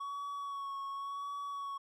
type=tone with vibrato; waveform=triangle; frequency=1118 Hz; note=C#6; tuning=14 cents sharp; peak=-36 dBFS; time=0-1.78 s; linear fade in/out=10 ms; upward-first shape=sine; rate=0.91 Hz; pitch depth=26 cents each way; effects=none